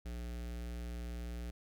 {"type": "tone with notch filter", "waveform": "square", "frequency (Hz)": 59.3, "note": "A#1", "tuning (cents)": 30, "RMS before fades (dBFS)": -42, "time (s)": [0.05, 1.51], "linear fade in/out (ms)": 10, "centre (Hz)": 1000, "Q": 2, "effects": []}